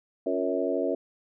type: harmonic tone with a mistuned harmonic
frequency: 92.6 Hz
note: F#2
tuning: 2 cents sharp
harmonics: 3 / 4 / 5 / 6 / 7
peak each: -31 / -31 / -31 / -31 / -31 dBFS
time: 0.26-0.95 s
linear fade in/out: 5 ms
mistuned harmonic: 4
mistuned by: -67 cents
effects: none